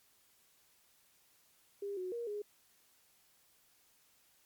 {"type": "tone with pitch steps", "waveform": "sine", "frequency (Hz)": [402, 367.7, 471.5, 414.8], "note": ["G4", "F#4", "A#4", "G#4"], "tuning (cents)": [44, -11, 20, -2], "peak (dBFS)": -37, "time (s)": [1.82, 2.42], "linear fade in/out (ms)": 5, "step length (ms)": 150, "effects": ["white hiss -69 dBFS RMS until 4.45 s", "MP3 96 kbps"]}